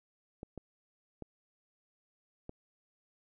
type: clicks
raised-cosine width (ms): 2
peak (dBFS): -29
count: 4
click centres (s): 0.431 / 0.577 / 1.223 / 2.494
effects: none